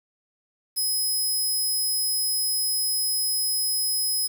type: tone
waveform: 15% pulse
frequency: 5100 Hz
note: D#8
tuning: 42 cents sharp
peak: -17 dBFS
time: 0.76-4.28 s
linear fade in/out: 20 ms
effects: 8-bit